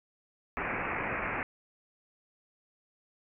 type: low-pass noise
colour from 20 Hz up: white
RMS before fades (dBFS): -34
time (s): 0.57-1.43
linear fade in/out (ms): 0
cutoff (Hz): 2500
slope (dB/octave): 96
effects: none